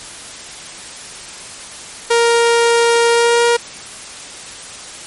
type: tone with pitch glide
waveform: sawtooth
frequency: 467.7 to 472.9 Hz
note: A#4 to A#4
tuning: +6 to +25 cents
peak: -6 dBFS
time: 2.1-3.57 s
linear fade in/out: 10 ms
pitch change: +19 cents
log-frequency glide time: 3.09-3.45 s
effects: white hiss -32 dBFS RMS until 5.06 s + MP3 48 kbps